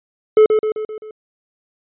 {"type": "tone with echo", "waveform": "triangle", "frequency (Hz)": 431.4, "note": "A4", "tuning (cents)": -34, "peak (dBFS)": -4, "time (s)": [0.37, 0.46], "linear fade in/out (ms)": 2, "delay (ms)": 130, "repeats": 5, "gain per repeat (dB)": -5, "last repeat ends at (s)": 1.11, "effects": ["resampled to 8000 Hz"]}